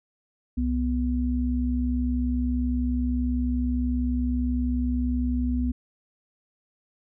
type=tone pair together; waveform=sine; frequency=65.41 / 247 Hz; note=C2 / B3; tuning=0 / 0 cents; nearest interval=octave + major seventh; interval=2300 cents; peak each=-25 dBFS; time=0.57-5.72 s; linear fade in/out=10 ms; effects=none